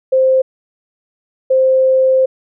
sine tone pair in turn, 523.3 / 523.3 Hz, C5 / C5, 0 / 0 cents, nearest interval unison, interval 0 cents, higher neither, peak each -8 dBFS, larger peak neither, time 0.12-0.42 / 1.5-2.26 s, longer second, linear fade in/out 10 ms, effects none

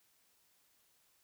silence, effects white hiss -72 dBFS RMS until 1.23 s

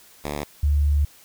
5% pulse / sine tone pair in turn, 73.3 / 72.75 Hz, D2 / D2, -3 / -16 cents, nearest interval unison, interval 13 cents, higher first, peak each -16 dBFS, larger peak neither, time 0.24-0.44 / 0.63-1.05 s, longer second, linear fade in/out 5 ms, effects white hiss -51 dBFS RMS until 1.24 s

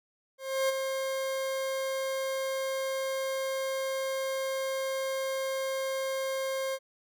40% pulse tone with ADSR envelope, 533 Hz, C5, 32 cents sharp, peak -23 dBFS, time 0.38-6.79 s, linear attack 310 ms, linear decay 20 ms, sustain -6 dB, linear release 52 ms, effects none

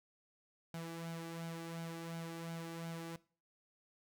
sawtooth tone with flanger, 166 Hz, E3, 12 cents sharp, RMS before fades -45 dBFS, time 0.74-3.16 s, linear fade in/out 2 ms, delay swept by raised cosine 1.3 to 2.6 ms, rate 2.8 Hz, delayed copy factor +0.55, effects noise-tail reverb RT60 0.4 s tail -20 dB re dry

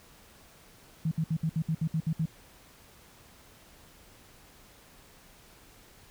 sine tone bursts, 160.2 Hz, E3, 49 cents flat, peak -25 dBFS, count 10, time 1.05-2.257 s, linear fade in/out 5 ms, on 64 ms, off 63 ms, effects pink hiss -56 dBFS RMS until 6.1 s

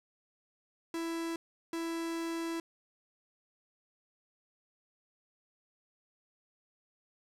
45% pulse tone bursts at uneven times, 331.6 Hz, E4, 10 cents sharp, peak -34 dBFS, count 2, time 0.94-1.36 / 1.73-2.6 s, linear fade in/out 2 ms, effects low-pass 12000 Hz 12 dB/octave + 11-bit

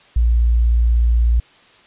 sine tone, 58.27 Hz, A#1, in tune, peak -11 dBFS, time 0.16-1.4 s, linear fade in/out 5 ms, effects white hiss -49 dBFS RMS until 1.86 s + resampled to 8000 Hz

